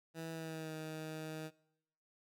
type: tone with pitch glide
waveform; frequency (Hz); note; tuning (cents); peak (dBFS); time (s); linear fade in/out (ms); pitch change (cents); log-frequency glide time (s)
15% pulse; 163.1 to 157.09; E3 to D#3; -18 to +17; -36; 0.14-1.51; 50; -65; 0.32-0.74
effects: noise-tail reverb RT60 0.8 s tail -22 dB re dry